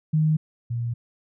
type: tone pair in turn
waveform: sine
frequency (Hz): 155.56 / 118.17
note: D#3 / A#2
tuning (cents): 0 / +24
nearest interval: perfect fourth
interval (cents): 476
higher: first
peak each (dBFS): -17 / -24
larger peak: first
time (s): 0.13-0.37 / 0.7-0.94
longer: neither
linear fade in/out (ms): 10
effects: none